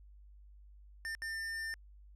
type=tone bursts at uneven times; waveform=square; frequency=1799 Hz; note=A6; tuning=38 cents sharp; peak=-38 dBFS; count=2; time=1.05-1.15 / 1.22-1.74 s; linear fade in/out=0 ms; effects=added 50 Hz sine -54 dBFS peak until 2.15 s + low-pass 10000 Hz 12 dB/octave